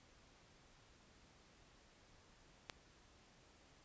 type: click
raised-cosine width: 0.2 ms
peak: -27 dBFS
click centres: 2.698 s
effects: pink hiss -67 dBFS RMS until 3.84 s + resampled to 16000 Hz